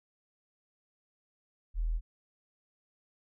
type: tone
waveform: sine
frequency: 40.56 Hz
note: E1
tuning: 27 cents flat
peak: -28 dBFS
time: 1.74-2.01 s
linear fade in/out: 50 ms
effects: none